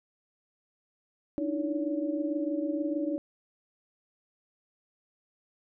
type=tone cluster; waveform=sine; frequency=287.6 / 305.8 / 332.3 / 567 Hz; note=D4 / D#4 / E4 / C#5; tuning=-36 / -30 / +14 / +39 cents; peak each=-36 / -30 / -37 / -35 dBFS; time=1.38-3.18 s; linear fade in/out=0 ms; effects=none